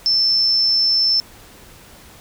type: tone with amplitude modulation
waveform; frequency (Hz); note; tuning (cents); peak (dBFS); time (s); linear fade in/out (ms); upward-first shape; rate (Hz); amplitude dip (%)
sine; 5310; E8; +12; -12; 0.06-1.2; 0; sine; 121; 25
effects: pink hiss -44 dBFS RMS until 2.2 s